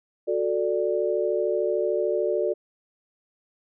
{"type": "chord", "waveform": "sine", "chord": "D major", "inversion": "first", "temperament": "just", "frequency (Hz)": [367.1, 440.5, 587.3], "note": ["F#4", "A4", "D5"], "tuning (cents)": [-14, 2, 0], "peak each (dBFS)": -26, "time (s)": [0.27, 2.54], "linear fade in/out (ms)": 20, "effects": []}